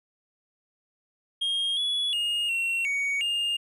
triangle tone with pitch steps, 3240 / 3393 / 2850 / 2727 / 2241 / 2823 Hz, G#7 / G#7 / F7 / F7 / C#7 / F7, -43 / +36 / +34 / -42 / +18 / +18 cents, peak -23 dBFS, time 1.41-3.57 s, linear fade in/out 10 ms, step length 360 ms, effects resampled to 32000 Hz

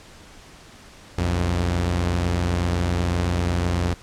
sawtooth tone pair together, 62.15 / 87.9 Hz, B1 / F2, +12 / +12 cents, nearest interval tritone, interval 600 cents, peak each -23 / -17 dBFS, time 1.18-3.94 s, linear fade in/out 5 ms, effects pink hiss -46 dBFS RMS until 4.02 s + low-pass 8000 Hz 12 dB/octave

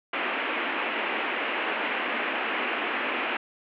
white band-pass noise, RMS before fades -29 dBFS, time 0.13-3.37 s, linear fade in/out 5 ms, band 230 to 2800 Hz, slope 48 dB/octave, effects none

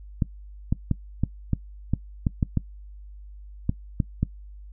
clicks, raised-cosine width 5 ms, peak -9 dBFS, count 12, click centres 0.222 / 0.725 / 0.913 / 1.236 / 1.533 / 1.936 / 2.268 / 2.428 / 2.573 / 3.694 / 4.002 / 4.23 s, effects noise-tail reverb RT60 0.1 s tail -20 dB re dry + added 50 Hz sine -40 dBFS peak until 4.72 s

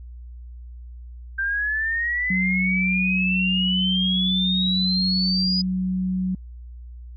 sine exponential sweep, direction up, 1568 to 4978 Hz, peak -21 dBFS, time 1.38-5.62 s, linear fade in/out 10 ms
sine tone, 185.5 Hz, F#3, 5 cents sharp, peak -21 dBFS, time 2.3-6.35 s, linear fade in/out 5 ms
effects added 60 Hz sine -36 dBFS peak until 7.16 s

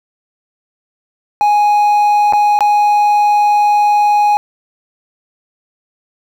triangle tone with dropouts, 830.6 Hz, G#5, in tune, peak -6 dBFS, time 1.41-4.37 s, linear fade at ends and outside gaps 0 ms, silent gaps 2.325-2.334 / 2.59-2.607 s, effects 7-bit

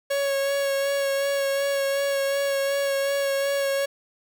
45% pulse tone with vibrato, 554.4 Hz, C#5, in tune, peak -22 dBFS, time 0.1-3.86 s, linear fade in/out 10 ms, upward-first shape sine, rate 2.7 Hz, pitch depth 18 cents each way, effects none

